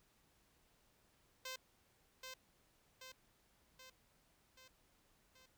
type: tone with echo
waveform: 5% pulse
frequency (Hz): 518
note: C5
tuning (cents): -17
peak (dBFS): -33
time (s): 1.45-1.56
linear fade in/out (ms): 5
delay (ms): 780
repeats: 5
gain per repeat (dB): -4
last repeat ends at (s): 5.46
effects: pink hiss -74 dBFS RMS until 5.57 s